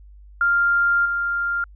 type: tone with level steps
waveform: sine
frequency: 1396.9 Hz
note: F6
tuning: in tune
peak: -15 / -20 dBFS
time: 0.41-1.64 s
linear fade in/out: 2 ms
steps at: 1.05 s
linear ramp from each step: 10 ms
effects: added 50 Hz sine -42 dBFS peak until 1.75 s